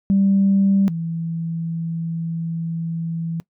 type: tone pair in turn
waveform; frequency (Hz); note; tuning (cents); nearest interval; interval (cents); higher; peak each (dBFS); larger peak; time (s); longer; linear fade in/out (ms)
sine; 196 / 165.38; G3 / E3; 0 / +6; minor third; 294; first; -12 / -22; first; 0.1-0.88 / 0.88-3.4; second; 0
effects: noise-tail reverb RT60 0.1 s tail -21 dB re dry + tanh soft clip ceiling -8 dBFS